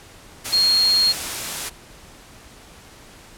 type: tone in noise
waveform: sine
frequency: 4261 Hz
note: C8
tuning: 31 cents sharp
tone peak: -14 dBFS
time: 0.52-1.13 s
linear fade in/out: 20 ms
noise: white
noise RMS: -27 dBFS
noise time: 0.44-1.7 s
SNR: +10 dB
effects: pink hiss -45 dBFS RMS until 3.37 s + low-pass 11000 Hz 12 dB/octave